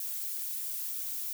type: noise with flanger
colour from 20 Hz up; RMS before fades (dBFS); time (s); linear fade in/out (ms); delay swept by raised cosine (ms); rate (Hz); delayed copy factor
violet; -36; 0-1.33; 2; 1.5 to 3; 2.9; -0.8
effects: none